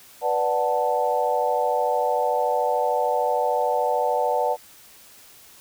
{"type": "chord", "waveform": "sine", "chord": "B minor seventh", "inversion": "none", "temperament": "equal", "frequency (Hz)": [493.9, 587.3, 740, 880], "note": ["B4", "D5", "F#5", "A5"], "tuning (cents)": [0, 0, 0, 0], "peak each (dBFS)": -25, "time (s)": [0.21, 4.57], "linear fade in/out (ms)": 50, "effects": ["white hiss -49 dBFS RMS until 5.6 s"]}